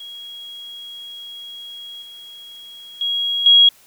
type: tone with level steps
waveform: sine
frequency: 3300 Hz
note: G#7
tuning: 12 cents flat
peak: -32 / -36 / -18 / -7 dBFS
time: 0-3.69 s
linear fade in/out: 5 ms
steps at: 2.02 / 3.01 / 3.46 s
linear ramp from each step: 2 ms
effects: white hiss -51 dBFS RMS until 3.86 s